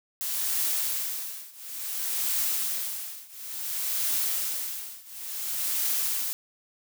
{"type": "noise with tremolo", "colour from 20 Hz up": "blue", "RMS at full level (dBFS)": -26, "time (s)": [0.21, 6.33], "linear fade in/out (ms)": 0, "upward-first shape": "triangle", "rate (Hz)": 0.57, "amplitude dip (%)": 95, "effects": []}